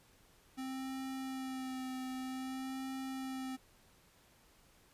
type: tone with vibrato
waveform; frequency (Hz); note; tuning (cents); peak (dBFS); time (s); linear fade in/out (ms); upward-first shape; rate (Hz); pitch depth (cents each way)
square; 261.6; C4; 0; -40; 0.57-3.57; 20; sine; 0.52; 21
effects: pink hiss -66 dBFS RMS until 4.93 s + resampled to 32000 Hz